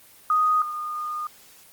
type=tone pair in turn; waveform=sine; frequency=1244.5 / 1222.4 Hz; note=D#6 / D#6; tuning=0 / -31 cents; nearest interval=unison; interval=31 cents; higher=first; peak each=-17 / -27 dBFS; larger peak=first; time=0.3-0.62 / 0.62-1.27 s; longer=second; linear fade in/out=2 ms; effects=white hiss -51 dBFS RMS until 1.72 s + Opus 24 kbps